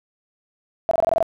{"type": "tone bursts", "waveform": "sine", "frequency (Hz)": 662, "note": "E5", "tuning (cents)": 7, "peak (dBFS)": -14, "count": 8, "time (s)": [0.89, 1.227], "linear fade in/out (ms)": 0, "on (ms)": 22, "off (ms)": 23, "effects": []}